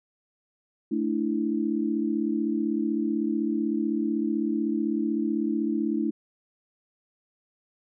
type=chord; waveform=sine; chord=A suspended fourth; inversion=none; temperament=equal; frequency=220 / 293.7 / 329.6 Hz; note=A3 / D4 / E4; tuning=0 / 0 / 0 cents; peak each=-28 dBFS; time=0.91-6.11 s; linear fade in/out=10 ms; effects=none